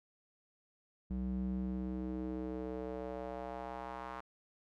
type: tone with band-pass filter sweep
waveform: square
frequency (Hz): 63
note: B1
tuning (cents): +35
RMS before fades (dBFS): -40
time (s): 1.1-4.21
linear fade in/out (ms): 10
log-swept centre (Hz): 150 to 1100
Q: 2.2
effects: none